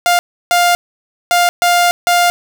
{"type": "tone bursts at uneven times", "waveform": "sawtooth", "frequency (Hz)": 702, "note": "F5", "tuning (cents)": 9, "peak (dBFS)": -5, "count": 5, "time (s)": [[0.06, 0.19], [0.51, 0.75], [1.31, 1.49], [1.62, 1.91], [2.07, 2.3]], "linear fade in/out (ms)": 0, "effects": []}